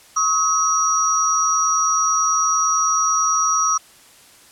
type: tone cluster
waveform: sine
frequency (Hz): 1111 / 1280 / 5770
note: C#6 / D#6 / F#8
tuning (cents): +4 / +49 / -44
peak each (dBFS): -24 / -18 / -19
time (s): 0.16-3.78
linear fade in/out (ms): 10
effects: white hiss -48 dBFS RMS until 4.51 s + low-pass 11000 Hz 12 dB/octave